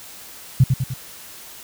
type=tone with echo; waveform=sine; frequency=129.3 Hz; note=C3; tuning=20 cents flat; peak=-8 dBFS; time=0.6-0.64 s; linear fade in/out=5 ms; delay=100 ms; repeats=3; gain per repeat=-5 dB; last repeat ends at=0.94 s; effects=white hiss -40 dBFS RMS until 1.63 s